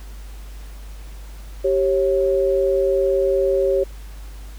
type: tone pair together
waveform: sine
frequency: 388.5 / 546 Hz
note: G4 / C#5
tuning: -16 / -26 cents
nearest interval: tritone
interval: 590 cents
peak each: -18 dBFS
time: 1.64-3.84 s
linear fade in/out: 10 ms
effects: added 50 Hz sine -33 dBFS peak until 4.58 s + pink hiss -47 dBFS RMS until 4.58 s